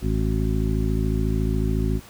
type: harmonic tone with a mistuned harmonic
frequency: 54 Hz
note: A1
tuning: 32 cents flat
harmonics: 1 / 2 / 3 / 4 / 5 / 7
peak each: -23 / -26 / -28 / -29 / -30 / -31 dBFS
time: 0.01-2.01 s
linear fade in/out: 50 ms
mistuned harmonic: 7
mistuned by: -50 cents
effects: pink hiss -46 dBFS RMS until 2.09 s